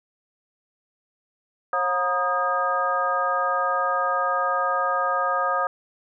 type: tone cluster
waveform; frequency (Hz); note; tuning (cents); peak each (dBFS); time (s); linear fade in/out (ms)
sine; 541 / 720 / 946 / 1240 / 1614; C#5 / F#5 / A#5 / D#6 / G#6; -42 / -47 / +25 / -6 / -50; -28 / -28 / -30 / -23 / -30; 1.73-5.67; 2
effects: none